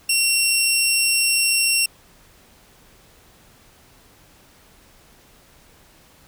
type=tone; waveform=15% pulse; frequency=2733 Hz; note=F7; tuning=38 cents flat; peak=-9 dBFS; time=0.09-1.86 s; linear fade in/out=5 ms; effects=pink hiss -52 dBFS RMS until 6.27 s